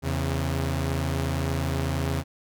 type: tone pair together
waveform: sawtooth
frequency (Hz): 81.9 / 135.37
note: E2 / C#3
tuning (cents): -11 / -41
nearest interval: major sixth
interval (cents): 870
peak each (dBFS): -23 / -24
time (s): 0.02-2.24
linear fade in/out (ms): 50
effects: none